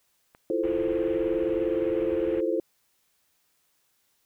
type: click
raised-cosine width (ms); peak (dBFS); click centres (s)
0.5; -35; 0.349
type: chord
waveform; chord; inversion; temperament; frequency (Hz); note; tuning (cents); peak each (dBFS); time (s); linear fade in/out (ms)
sine; F major seventh; third; equal; 329.6 / 349.2 / 440 / 523.3; E4 / F4 / A4 / C5; 0 / 0 / 0 / 0; -29; 0.5-2.6; 2
type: low-pass noise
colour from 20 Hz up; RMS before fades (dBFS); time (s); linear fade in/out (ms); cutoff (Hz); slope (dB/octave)
pink; -43; 0.63-2.41; 10; 3000; 48
effects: white hiss -70 dBFS RMS until 4.25 s